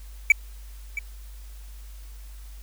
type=tone with echo; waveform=triangle; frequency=2300 Hz; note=D7; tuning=37 cents flat; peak=-9 dBFS; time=0.3-0.32 s; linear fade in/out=2 ms; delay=670 ms; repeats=1; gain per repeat=-15 dB; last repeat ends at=0.99 s; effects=added 50 Hz sine -39 dBFS peak until 2.62 s + white hiss -54 dBFS RMS until 2.62 s